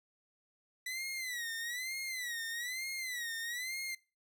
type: tone with vibrato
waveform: sawtooth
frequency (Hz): 1975.5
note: B6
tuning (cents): 0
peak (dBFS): -34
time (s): 0.86-3.95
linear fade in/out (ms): 5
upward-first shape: sine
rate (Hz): 1.1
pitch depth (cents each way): 140
effects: noise-tail reverb RT60 0.3 s tail -21 dB re dry